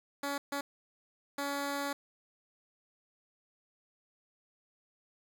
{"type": "tone bursts at uneven times", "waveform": "10% pulse", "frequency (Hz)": 282.4, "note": "C#4", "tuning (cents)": 32, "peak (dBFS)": -25, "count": 3, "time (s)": [[0.23, 0.38], [0.52, 0.61], [1.38, 1.93]], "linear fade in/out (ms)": 5, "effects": []}